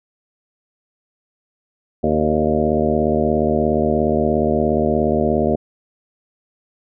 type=harmonic tone with a mistuned harmonic; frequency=77 Hz; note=D#2; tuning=17 cents flat; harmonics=1 / 2 / 3 / 4 / 5 / 6 / 7 / 8 / 9; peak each=-26 / -26 / -20 / -26 / -21 / -24 / -25 / -23 / -25 dBFS; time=2.03-5.56 s; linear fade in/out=10 ms; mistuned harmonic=7; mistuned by=+37 cents; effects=none